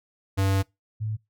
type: tone pair in turn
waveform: square / sine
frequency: 97 / 108.41 Hz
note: G2 / A2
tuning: -18 / -25 cents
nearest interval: major second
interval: 193 cents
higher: second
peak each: -21 / -26 dBFS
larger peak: first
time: 0.37-0.63 / 1-1.17 s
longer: first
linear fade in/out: 20 ms
effects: noise-tail reverb RT60 0.2 s tail -23 dB re dry